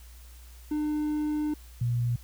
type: tone pair in turn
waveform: triangle / sine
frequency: 301.3 / 120.02 Hz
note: D4 / B2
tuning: +44 / -49 cents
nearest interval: octave + major third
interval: 1593 cents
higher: first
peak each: -24 dBFS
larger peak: neither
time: 0.71-1.54 / 1.81-2.16 s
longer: first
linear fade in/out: 5 ms
effects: added 60 Hz sine -46 dBFS peak until 2.23 s + white hiss -56 dBFS RMS until 2.23 s